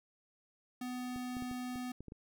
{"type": "tone", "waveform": "square", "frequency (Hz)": 249.7, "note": "B3", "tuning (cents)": 19, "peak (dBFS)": -39, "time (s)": [0.81, 1.92], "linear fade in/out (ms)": 5}
{"type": "clicks", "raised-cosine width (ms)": 3, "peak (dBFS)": -34, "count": 8, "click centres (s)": [1.161, 1.368, 1.423, 1.513, 1.758, 2.006, 2.083, 2.121]}
{"effects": []}